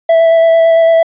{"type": "tone with vibrato", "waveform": "triangle", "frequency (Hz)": 659.3, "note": "E5", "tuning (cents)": 0, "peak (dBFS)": -3, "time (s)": [0.09, 1.03], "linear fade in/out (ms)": 5, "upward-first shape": "square", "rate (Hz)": 8.9, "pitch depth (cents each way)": 9, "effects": ["resampled to 8000 Hz"]}